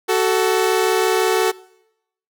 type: tone pair together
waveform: sawtooth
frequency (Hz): 374.4 / 440.2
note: F#4 / A4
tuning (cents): +20 / +1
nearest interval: minor third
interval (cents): 281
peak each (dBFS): -14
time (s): 0.08-1.52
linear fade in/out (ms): 20
effects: noise-tail reverb RT60 0.8 s tail -22 dB re dry